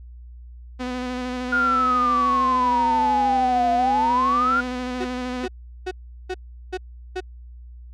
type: tone with vibrato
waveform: sawtooth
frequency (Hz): 250.8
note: B3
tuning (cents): +27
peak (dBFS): -22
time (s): 0.79-5.47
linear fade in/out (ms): 20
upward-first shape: square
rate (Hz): 13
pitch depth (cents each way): 17
type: exponential two-way sweep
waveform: sine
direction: down then up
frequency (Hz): 1436 to 698.5 to 1436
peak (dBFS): -17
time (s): 1.52-4.61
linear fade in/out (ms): 10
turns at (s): 3.73
type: tone bursts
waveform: 35% pulse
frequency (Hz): 370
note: F#4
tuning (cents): 0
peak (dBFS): -23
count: 6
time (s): 5-7.206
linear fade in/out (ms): 10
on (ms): 51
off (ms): 380
effects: added 60 Hz sine -38 dBFS peak until 7.93 s + low-pass 5000 Hz 12 dB/octave